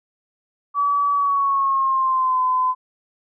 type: tone with pitch glide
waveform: sine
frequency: 1144 to 1019.2 Hz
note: D6 to C6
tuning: -46 to -46 cents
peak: -16 dBFS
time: 0.74-2.75 s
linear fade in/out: 50 ms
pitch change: -200 cents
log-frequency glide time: 1.13-2.41 s
effects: none